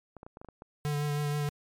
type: clicks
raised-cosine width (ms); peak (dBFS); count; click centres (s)
1; -31; 8; 0.167 / 0.231 / 0.265 / 0.371 / 0.415 / 0.447 / 0.487 / 0.621
type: tone with vibrato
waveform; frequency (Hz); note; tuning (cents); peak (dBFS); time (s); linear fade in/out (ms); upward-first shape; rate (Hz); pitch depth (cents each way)
square; 146.83; D3; 0; -29; 0.85-1.49; 0; triangle; 6.3; 23
effects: MP3 96 kbps